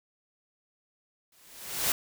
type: noise with exponential growth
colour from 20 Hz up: white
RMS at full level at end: -24 dBFS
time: 1.32-1.92 s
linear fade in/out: 2 ms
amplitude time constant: 130 ms
effects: none